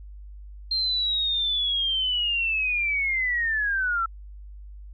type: linear sweep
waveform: sine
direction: down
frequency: 4186 to 1319 Hz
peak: -22 dBFS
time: 0.71-4.06 s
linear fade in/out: 5 ms
effects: added 50 Hz sine -39 dBFS peak until 4.93 s